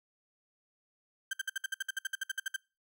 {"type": "tone bursts", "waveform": "35% pulse", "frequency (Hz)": 1566, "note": "G6", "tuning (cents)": -2, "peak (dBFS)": -30, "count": 16, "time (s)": [1.31, 2.563], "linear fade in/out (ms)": 5, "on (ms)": 23, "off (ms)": 59, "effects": ["noise-tail reverb RT60 0.3 s tail -25 dB re dry"]}